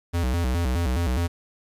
square tone with vibrato, 73.42 Hz, D2, in tune, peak -22 dBFS, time 0.13-1.28 s, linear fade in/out 20 ms, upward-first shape square, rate 4.8 Hz, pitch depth 270 cents each way, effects resampled to 32000 Hz + 10-bit

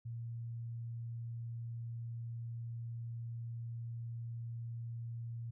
sine tone, 116.54 Hz, A#2, in tune, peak -40 dBFS, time 0.05-5.51 s, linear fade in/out 10 ms, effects none

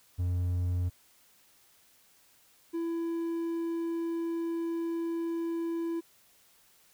triangle tone pair in turn, 89 / 333.9 Hz, F2 / E4, +33 / +22 cents, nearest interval octave + major seventh, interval 2289 cents, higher second, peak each -25 / -28 dBFS, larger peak first, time 0.18-0.9 / 2.73-6.01 s, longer second, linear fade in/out 20 ms, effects white hiss -63 dBFS RMS until 6.93 s

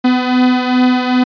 45% pulse beating tone pair, 250.8 / 253.3 Hz, B3 / B3, +27 / +44 cents, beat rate 2.5 Hz, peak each -11 / -16 dBFS, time 0.04-1.24 s, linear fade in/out 10 ms, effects resampled to 11025 Hz

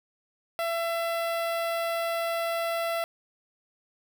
sawtooth tone with notch filter, 671 Hz, E5, 31 cents sharp, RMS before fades -29 dBFS, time 0.59-3.04 s, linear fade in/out 0 ms, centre 6700 Hz, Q 1, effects none

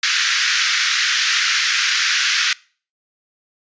pink band-pass noise, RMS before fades -18 dBFS, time 0.03-2.53 s, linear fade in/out 2 ms, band 1400 to 6400 Hz, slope 48 dB/octave, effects noise-tail reverb RT60 0.4 s tail -23 dB re dry + resampled to 16000 Hz

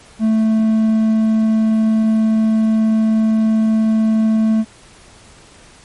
triangle tone, 220 Hz, A3, in tune, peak -9 dBFS, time 0.19-4.65 s, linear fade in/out 50 ms, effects pink hiss -44 dBFS RMS until 5.84 s + MP3 48 kbps

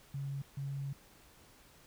sine tone bursts at uneven times, 138.59 Hz, C#3, in tune, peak -36 dBFS, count 2, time 0.14-0.42 / 0.57-0.93 s, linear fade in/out 5 ms, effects pink hiss -61 dBFS RMS until 1.86 s

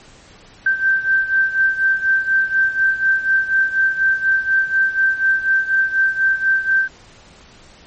sine beating tone pair, 1561 / 1565.1 Hz, G6 / G6, -8 / -3 cents, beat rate 4.1 Hz, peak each -15 / -19 dBFS, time 0.66-6.88 s, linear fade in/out 5 ms, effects pink hiss -45 dBFS RMS until 7.86 s + MP3 32 kbps

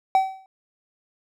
triangle tone with exponential decay, 765 Hz, G5, 42 cents flat, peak -10 dBFS, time 0.15-0.46 s, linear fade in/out 1 ms, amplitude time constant 66 ms, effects none

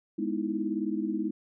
sine chord, E major seventh, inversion first, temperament equal, 207.7 / 246.9 / 311.1 / 329.6 Hz, G#3 / B3 / D#4 / E4, 0 / 0 / 0 / 0 cents, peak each -33 / -36 / -32 / -33 dBFS, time 0.18-1.31 s, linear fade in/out 10 ms, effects none

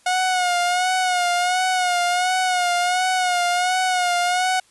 sawtooth tone with vibrato, 724 Hz, F#5, 38 cents flat, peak -14 dBFS, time 0.06-4.6 s, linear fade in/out 5 ms, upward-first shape sine, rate 1.4 Hz, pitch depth 50 cents each way, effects white hiss -56 dBFS RMS until 4.7 s + resampled to 24000 Hz

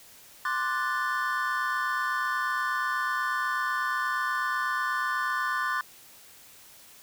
triangle chord, D dominant seventh, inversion third, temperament equal, 1046.5 / 1174.7 / 1480 / 1760 Hz, C6 / D6 / F#6 / A6, 0 / 0 / 0 / 0 cents, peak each -30 dBFS, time 0.45-5.81 s, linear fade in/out 2 ms, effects white hiss -52 dBFS RMS until 7.02 s

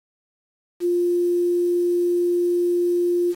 sine tone with quantisation, 350.6 Hz, F4, 7 cents sharp, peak -17 dBFS, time 0.8-3.35 s, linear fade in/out 50 ms, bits 7, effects AAC 48 kbps

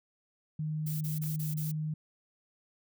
sine tone, 154.3 Hz, D#3, 14 cents flat, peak -31 dBFS, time 0.59-1.94 s, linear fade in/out 5 ms
violet noise bursts, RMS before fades -41 dBFS, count 5, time 0.86-1.718 s, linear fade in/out 10 ms, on 150 ms, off 27 ms
clicks, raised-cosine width 0.3 ms, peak -37 / -43 dBFS, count 2, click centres 1.237 / 1.265 s
effects none

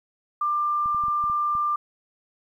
sine tone, 1190 Hz, D6, 22 cents sharp, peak -21 dBFS, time 0.41-1.76 s, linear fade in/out 5 ms
clicks, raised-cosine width 5 ms, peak -31 dBFS, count 7, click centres 0.859 / 0.947 / 1.038 / 1.083 / 1.24 / 1.299 / 1.552 s
effects 10-bit

